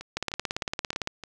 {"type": "two click trains", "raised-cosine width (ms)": 0.2, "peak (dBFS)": [-22, -11], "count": [5, 17], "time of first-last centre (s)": [[0.01, 1.237], [0.17, 1.074]], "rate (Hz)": [3.26, 17.7], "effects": []}